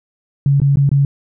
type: tone with dropouts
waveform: sine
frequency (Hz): 140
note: C#3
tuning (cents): +18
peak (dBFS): -9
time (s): 0.46-1.05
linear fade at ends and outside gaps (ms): 2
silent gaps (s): 0.601-0.617 / 0.758-0.771 / 0.892-0.915
effects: none